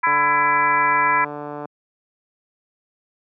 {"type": "harmonic tone", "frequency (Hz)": 333.7, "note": "E4", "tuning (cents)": 21, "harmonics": [3, 4, 5, 6, 7], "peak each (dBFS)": [-17, -24, -23, -24, -26], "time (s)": [0.03, 1.25], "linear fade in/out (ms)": 10}
{"type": "click train", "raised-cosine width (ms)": 1, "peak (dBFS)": -17, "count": 234, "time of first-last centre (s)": [0.07, 1.655], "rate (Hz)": 147}
{"effects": ["high-pass 200 Hz 12 dB/octave"]}